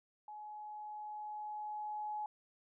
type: tone with level ramp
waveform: sine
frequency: 845 Hz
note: G#5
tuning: 30 cents sharp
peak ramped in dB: -46 to -37 dBFS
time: 0.28-2.26 s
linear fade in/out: 2 ms
effects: none